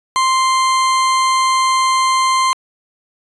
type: tone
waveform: 40% pulse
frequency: 1046.5 Hz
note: C6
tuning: in tune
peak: -11 dBFS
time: 0.16-2.53 s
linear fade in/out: 0 ms
effects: resampled to 22050 Hz